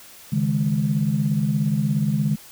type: chord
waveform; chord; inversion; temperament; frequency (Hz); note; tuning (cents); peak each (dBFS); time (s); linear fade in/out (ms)
sine; C# suspended second; none; equal; 138.59 / 155.56 / 207.7; C#3 / D#3 / G#3; 0 / 0 / 0; -23 / -22 / -22; 0.32-2.36; 10
effects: tanh soft clip ceiling -9 dBFS + white hiss -45 dBFS RMS until 2.51 s